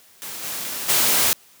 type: noise with level steps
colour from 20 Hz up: white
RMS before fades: -33 / -29 / -18 dBFS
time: 0.22-1.33 s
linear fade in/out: 0 ms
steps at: 0.42 / 0.88 s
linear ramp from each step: 20 ms
effects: white hiss -52 dBFS RMS until 1.6 s + high-pass 100 Hz 12 dB/octave